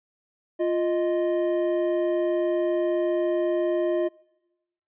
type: tone pair together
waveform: triangle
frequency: 349.2 / 621.6 Hz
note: F4 / D#5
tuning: 0 / -2 cents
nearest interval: minor seventh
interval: 998 cents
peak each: -21 / -24 dBFS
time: 0.59-4.09 s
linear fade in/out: 20 ms
effects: noise-tail reverb RT60 1.0 s tail -25 dB re dry + resampled to 8000 Hz